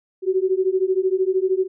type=beating tone pair; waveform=sine; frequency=370 / 383 Hz; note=F#4 / G4; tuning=0 / -40 cents; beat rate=13 Hz; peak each=-20 dBFS; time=0.22-1.68 s; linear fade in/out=50 ms; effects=none